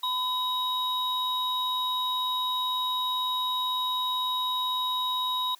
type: tone pair together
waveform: triangle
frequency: 1006 / 3798 Hz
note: B5 / A#7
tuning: +32 / +32 cents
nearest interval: octave + major seventh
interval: 2300 cents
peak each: -27 dBFS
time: 0.03-5.55 s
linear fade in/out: 5 ms
effects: white hiss -57 dBFS RMS until 5.59 s + high-pass 400 Hz 12 dB/octave